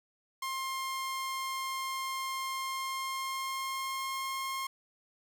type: tone with pitch glide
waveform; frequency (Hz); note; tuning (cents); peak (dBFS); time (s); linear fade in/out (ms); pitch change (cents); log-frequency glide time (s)
sawtooth; 1061 to 1070.2; C6 to C6; +24 to +39; -30; 0.42-4.67; 5; +15; 2.49-4.38
effects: 10-bit